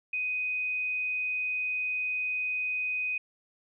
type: tone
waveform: sine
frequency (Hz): 2500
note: D#7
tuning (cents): +8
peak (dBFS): -28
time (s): 0.13-3.18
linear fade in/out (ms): 5
effects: none